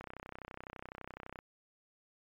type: click train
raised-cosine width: 0.5 ms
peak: -29 dBFS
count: 45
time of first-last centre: 0.01-1.389 s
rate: 31.9 Hz
effects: MP3 96 kbps